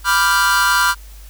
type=chord; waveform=45% pulse; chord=G dominant seventh; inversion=first; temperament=equal; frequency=987.8 / 1174.7 / 1396.9 / 1568 Hz; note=B5 / D6 / F6 / G6; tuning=0 / 0 / 0 / 0 cents; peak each=-18 / -20 / -16 / -20 dBFS; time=0.04-0.95 s; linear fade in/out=50 ms; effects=added 50 Hz sine -35 dBFS peak until 1.29 s + white hiss -46 dBFS RMS until 1.29 s